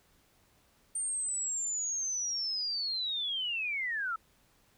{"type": "linear sweep", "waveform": "sine", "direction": "down", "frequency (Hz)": [8870, 1287], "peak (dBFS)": -31, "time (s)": [0.95, 4.16], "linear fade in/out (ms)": 5, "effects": ["pink hiss -67 dBFS RMS until 4.77 s"]}